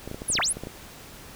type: clicks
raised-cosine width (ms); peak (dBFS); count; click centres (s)
2; -21; 10; 0.076 / 0.114 / 0.145 / 0.219 / 0.301 / 0.354 / 0.388 / 0.57 / 0.636 / 0.671
type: linear two-way sweep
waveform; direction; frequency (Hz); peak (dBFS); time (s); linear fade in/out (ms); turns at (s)
sine; down then up; 11480 to 580 to 11480; -22; 0.28-0.53; 10; 0.4
effects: pink hiss -45 dBFS RMS until 1.35 s